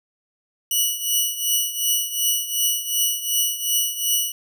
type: tone with tremolo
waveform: 10% pulse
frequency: 2939 Hz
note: F#7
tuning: 12 cents flat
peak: -8 dBFS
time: 0.71-4.32 s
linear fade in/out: 2 ms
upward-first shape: triangle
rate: 2.7 Hz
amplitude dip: 80%
effects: none